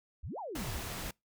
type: exponential two-way sweep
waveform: sine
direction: up then down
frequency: 51 to 987.8 to 51 Hz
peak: -38 dBFS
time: 0.23-0.81 s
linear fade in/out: 10 ms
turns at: 0.39 s
type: noise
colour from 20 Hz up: pink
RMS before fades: -40 dBFS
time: 0.55-1.11 s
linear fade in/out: 5 ms
effects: noise-tail reverb RT60 0.2 s tail -26 dB re dry